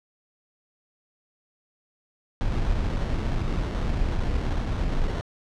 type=noise with sample-and-hold; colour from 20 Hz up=brown; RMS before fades=-25 dBFS; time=2.41-5.21 s; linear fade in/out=0 ms; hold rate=2450 Hz; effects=low-pass 5000 Hz 12 dB/octave